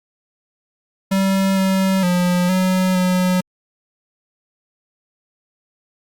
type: tone with pitch steps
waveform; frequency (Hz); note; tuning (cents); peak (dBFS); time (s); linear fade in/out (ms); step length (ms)
square; 193.1 / 191 / 178.3 / 185.6 / 182.8; G3 / G3 / F3 / F#3 / F#3; -26 / -45 / +36 / +6 / -21; -15; 1.11-3.41; 10; 460
effects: Opus 48 kbps